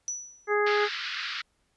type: tone with exponential decay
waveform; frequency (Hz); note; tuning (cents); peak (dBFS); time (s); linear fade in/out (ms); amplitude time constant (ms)
sine; 5920; F#8; 0; -27; 0.08-0.54; 0; 100
type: harmonic tone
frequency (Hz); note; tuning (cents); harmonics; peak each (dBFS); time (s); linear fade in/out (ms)
415.3; G#4; 0; 1 / 2 / 3 / 4 / 5; -24 / -32 / -30 / -30 / -33; 0.47-0.89; 50
type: band-pass noise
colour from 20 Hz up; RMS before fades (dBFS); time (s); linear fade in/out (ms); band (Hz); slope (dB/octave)
pink; -34; 0.66-1.42; 10; 1300 to 4900; 48
effects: pink hiss -72 dBFS RMS until 1.76 s + resampled to 24000 Hz